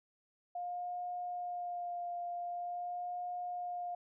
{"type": "tone with vibrato", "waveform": "sine", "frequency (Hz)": 707, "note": "F5", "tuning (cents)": 21, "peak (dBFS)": -37, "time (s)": [0.55, 3.95], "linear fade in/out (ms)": 5, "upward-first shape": "sine", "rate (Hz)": 0.45, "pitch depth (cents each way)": 17, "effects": []}